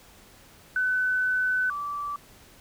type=tone pair in turn; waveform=sine; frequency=1507 / 1160.5 Hz; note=F#6 / D6; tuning=+31 / -21 cents; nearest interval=perfect fourth; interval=452 cents; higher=first; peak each=-22 / -29 dBFS; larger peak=first; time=0.76-1.7 / 1.7-2.16 s; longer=first; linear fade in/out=2 ms; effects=pink hiss -53 dBFS RMS until 2.6 s